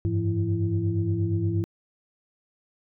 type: tone cluster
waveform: sine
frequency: 95 / 103.5 / 169.6 / 334.5 Hz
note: F#2 / G#2 / E3 / E4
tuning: +46 / -5 / +50 / +25 cents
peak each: -30 / -24 / -31 / -29 dBFS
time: 0.05-1.64 s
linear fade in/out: 0 ms
effects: tanh soft clip ceiling -12 dBFS